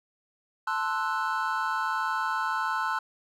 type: chord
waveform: triangle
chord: F# half-diminished seventh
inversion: first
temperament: equal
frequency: 880 / 1046.5 / 1318.5 / 1480 Hz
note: A5 / C6 / E6 / F#6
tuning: 0 / 0 / 0 / 0 cents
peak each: -30 dBFS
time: 0.67-2.99 s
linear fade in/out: 5 ms
effects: none